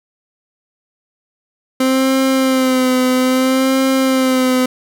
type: tone with vibrato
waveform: 30% pulse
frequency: 260 Hz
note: C4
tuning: 11 cents flat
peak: -9 dBFS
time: 1.8-4.66 s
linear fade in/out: 5 ms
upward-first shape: sine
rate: 0.61 Hz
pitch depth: 36 cents each way
effects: none